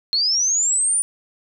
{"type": "linear sweep", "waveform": "sine", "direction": "up", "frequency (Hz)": [4186, 9480], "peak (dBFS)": -16, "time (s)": [0.13, 1.02], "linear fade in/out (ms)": 0, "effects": []}